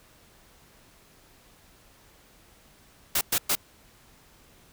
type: noise bursts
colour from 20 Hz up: white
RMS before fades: -24 dBFS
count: 3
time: 3.15-3.553 s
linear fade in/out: 5 ms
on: 61 ms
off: 110 ms
effects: pink hiss -57 dBFS RMS until 4.72 s